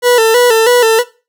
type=tone with vibrato; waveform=40% pulse; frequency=467.5 Hz; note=A#4; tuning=5 cents sharp; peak=-5 dBFS; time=0.02-1.04 s; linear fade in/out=50 ms; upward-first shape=square; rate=3.1 Hz; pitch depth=78 cents each way; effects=noise-tail reverb RT60 0.3 s tail -18 dB re dry